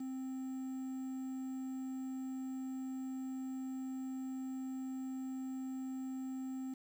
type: tone with quantisation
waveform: triangle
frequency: 262 Hz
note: C4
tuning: 2 cents sharp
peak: -37 dBFS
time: 0-6.74 s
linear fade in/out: 5 ms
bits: 10
effects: none